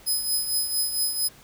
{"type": "tone with tremolo", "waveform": "10% pulse", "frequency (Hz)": 5050, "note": "D#8", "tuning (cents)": 25, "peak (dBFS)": -15, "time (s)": [0.06, 1.29], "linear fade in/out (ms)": 20, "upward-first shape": "triangle", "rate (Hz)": 4.4, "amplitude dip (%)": 65, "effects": ["pink hiss -51 dBFS RMS until 1.43 s"]}